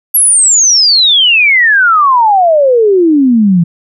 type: exponential sweep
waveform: sine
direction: down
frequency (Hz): 11620 to 164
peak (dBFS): -4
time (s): 0.14-3.64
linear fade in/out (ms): 10
effects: none